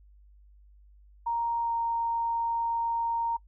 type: tone with pitch glide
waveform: sine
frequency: 933 to 927.1 Hz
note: A#5 to A#5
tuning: +1 to -10 cents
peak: -26 dBFS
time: 1.26-3.37 s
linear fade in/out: 10 ms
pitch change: -11 cents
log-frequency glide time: 1.62-1.72 s
effects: noise-tail reverb RT60 0.1 s tail -24 dB re dry + added 50 Hz sine -53 dBFS peak until 3.47 s